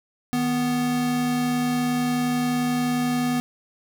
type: tone pair together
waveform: square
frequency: 155.56 / 246.9 Hz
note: D#3 / B3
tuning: 0 / 0 cents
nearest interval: minor sixth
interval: 800 cents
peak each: -32 / -22 dBFS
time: 0.33-3.4 s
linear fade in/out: 0 ms
effects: none